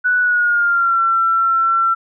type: tone with pitch glide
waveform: sine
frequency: 1480 to 1349.3 Hz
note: F#6 to E6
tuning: 0 to +40 cents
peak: -12 dBFS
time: 0.04-1.95 s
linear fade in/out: 20 ms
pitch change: -160 cents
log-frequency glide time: 0.2-1.02 s
effects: none